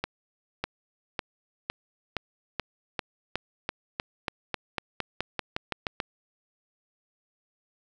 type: accelerating click train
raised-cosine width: 0.3 ms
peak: -12 dBFS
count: 20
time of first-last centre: 0.04-6.002 s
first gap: 600 ms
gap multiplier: 0.92
effects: none